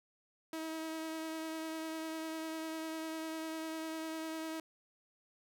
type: tone with vibrato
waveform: sawtooth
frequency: 320 Hz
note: D#4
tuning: 49 cents sharp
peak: -35 dBFS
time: 0.53-4.6 s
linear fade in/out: 2 ms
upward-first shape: sine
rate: 10 Hz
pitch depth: 15 cents each way
effects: none